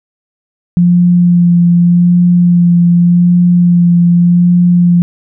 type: tone with vibrato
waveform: sine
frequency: 174.61 Hz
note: F3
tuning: in tune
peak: -4 dBFS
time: 0.77-5.02 s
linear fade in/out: 0 ms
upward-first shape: sine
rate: 0.85 Hz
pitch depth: 16 cents each way
effects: none